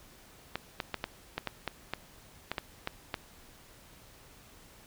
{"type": "clicks", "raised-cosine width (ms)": 0.3, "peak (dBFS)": -16, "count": 12, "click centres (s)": [0.556, 0.802, 0.943, 1.041, 1.38, 1.473, 1.677, 1.936, 2.516, 2.582, 2.874, 3.142], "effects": ["pink hiss -56 dBFS RMS until 4.86 s"]}